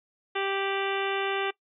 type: harmonic tone with a mistuned harmonic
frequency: 392 Hz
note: G4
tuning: in tune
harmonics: 1 / 2 / 3 / 4 / 5 / 6 / 7 / 8 / 9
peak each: -30 / -33 / -35 / -36 / -37 / -38 / -38 / -39 / -40 dBFS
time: 0.35-1.51 s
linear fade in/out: 10 ms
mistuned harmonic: 8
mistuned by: -71 cents
effects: noise-tail reverb RT60 0.1 s tail -21 dB re dry